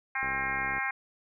harmonic tone, 266.8 Hz, C4, 34 cents sharp, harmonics 3 / 4 / 5 / 6 / 7 / 8 / 9, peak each -37 / -37 / -41 / -34 / -36 / -34 / -40 dBFS, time 0.15-0.91 s, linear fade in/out 5 ms
click train, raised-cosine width 2 ms, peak -30 dBFS, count 38, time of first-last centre 0.23-0.781 s, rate 67.1 Hz
effects none

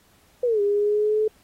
sine exponential two-way sweep, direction down then up, 507 to 404.3 to 433.8 Hz, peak -18 dBFS, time 0.43-1.28 s, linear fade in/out 5 ms, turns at 0.61 s, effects pink hiss -59 dBFS RMS until 1.43 s + AAC 48 kbps

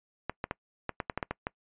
clicks, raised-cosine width 0.5 ms, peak -16 dBFS, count 10, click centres 0.296 / 0.441 / 0.511 / 0.893 / 1.002 / 1.098 / 1.176 / 1.228 / 1.31 / 1.469 s, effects noise-tail reverb RT60 0.1 s tail -24 dB re dry + resampled to 8000 Hz

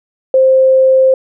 sine tone, 525 Hz, C5, 6 cents sharp, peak -5 dBFS, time 0.34-1.14 s, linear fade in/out 2 ms, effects none

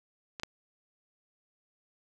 clicks, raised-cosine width 0.2 ms, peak -22 / -15 dBFS, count 2, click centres 0.398 / 0.434 s, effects 9-bit

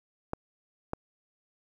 clicks, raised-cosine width 1 ms, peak -17 dBFS, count 2, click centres 0.334 / 0.934 s, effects 9-bit

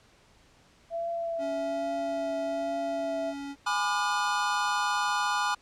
sine tone with vibrato, 669 Hz, E5, 25 cents sharp, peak -29 dBFS, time 0.9-3.34 s, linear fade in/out 50 ms, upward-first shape triangle, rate 1.2 Hz, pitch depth 27 cents each way
square tone, 280.5 Hz, C#4, 21 cents sharp, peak -36 dBFS, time 1.38-3.56 s, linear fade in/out 50 ms
square chord, G# diminished seventh, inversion none, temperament just, 830.6 / 996.7 / 1196.1 / 1435.3 Hz, G#5 / B5 / D6 / F6, 0 / +16 / +31 / +47 cents, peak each -32 dBFS, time 3.66-5.55 s, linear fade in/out 10 ms
effects pink hiss -60 dBFS RMS until 5.61 s + low-pass 7000 Hz 12 dB/octave

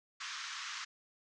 pink band-pass noise, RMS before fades -43 dBFS, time 0.2-0.85 s, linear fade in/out 10 ms, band 1100 to 6700 Hz, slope 48 dB/octave, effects none

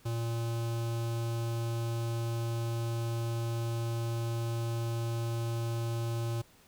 square tone with notch filter, 115.9 Hz, A#2, 10 cents flat, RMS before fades -33 dBFS, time 0.05-6.42 s, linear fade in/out 10 ms, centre 1900 Hz, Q 1.8, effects pink hiss -61 dBFS RMS until 6.67 s

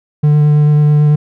triangle tone with vibrato, 149 Hz, D3, 25 cents sharp, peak -4 dBFS, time 0.23-1.16 s, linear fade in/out 10 ms, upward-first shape triangle, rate 9.1 Hz, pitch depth 12 cents each way, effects none

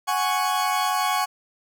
40% pulse chord, F# suspended second, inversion none, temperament equal, 740 / 830.6 / 1108.7 Hz, F#5 / G#5 / C#6, 0 / 0 / 0 cents, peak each -25 / -25 / -24 dBFS, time 0.07-1.26 s, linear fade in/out 20 ms, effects none

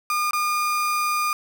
35% pulse tone with dropouts, 1213 Hz, D#6, 44 cents flat, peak -19 dBFS, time 0.1-1.33 s, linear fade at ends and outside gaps 1 ms, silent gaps 0.309-0.332 s, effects none

